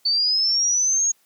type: linear sweep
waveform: sine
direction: up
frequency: 4482 to 6645 Hz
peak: -17 dBFS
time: 0.05-1.12 s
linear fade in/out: 10 ms
effects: white hiss -62 dBFS RMS until 1.25 s + high-pass 150 Hz 12 dB/octave